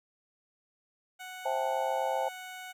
15% pulse tone, 740 Hz, F#5, in tune, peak -35 dBFS, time 1.19-2.73 s, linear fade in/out 20 ms
sine chord, A minor seventh, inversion first, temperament just, 528 / 660 / 792 / 880 Hz, C5 / E5 / G5 / A5, +16 / +2 / +18 / 0 cents, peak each -33 / -35 / -33 / -34 dBFS, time 1.45-2.29 s, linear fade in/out 10 ms
effects none

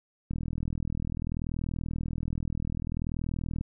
click train, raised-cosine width 5 ms, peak -20 dBFS, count 135, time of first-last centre 0.31-3.61 s, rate 40.6 Hz, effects none

